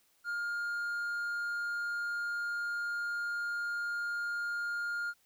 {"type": "tone", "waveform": "triangle", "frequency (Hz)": 1412, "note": "F6", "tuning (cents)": 19, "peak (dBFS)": -31, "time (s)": [0.24, 5.14], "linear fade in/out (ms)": 50, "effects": ["white hiss -70 dBFS RMS until 5.25 s"]}